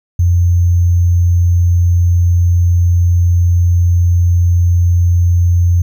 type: tone with sample-and-hold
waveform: sine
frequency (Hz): 87.3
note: F2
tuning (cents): 0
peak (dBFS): -7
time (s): 0.19-5.82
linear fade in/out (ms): 5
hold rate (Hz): 6300
effects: none